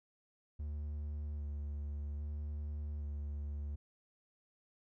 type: tone with vibrato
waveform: triangle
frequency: 73.42 Hz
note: D2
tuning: in tune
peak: -36 dBFS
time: 0.59-3.76 s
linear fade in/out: 10 ms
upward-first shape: square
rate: 0.62 Hz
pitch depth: 17 cents each way
effects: none